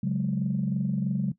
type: chord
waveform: sine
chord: C# suspended fourth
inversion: none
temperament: just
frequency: 138.59 / 184.79 / 207.9 Hz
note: C#3 / F#3 / G#3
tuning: 0 / -2 / +2 cents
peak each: -28 / -27 / -29 dBFS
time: 0.03-1.32 s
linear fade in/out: 5 ms
effects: noise-tail reverb RT60 0.1 s tail -17 dB re dry + tanh soft clip ceiling -16 dBFS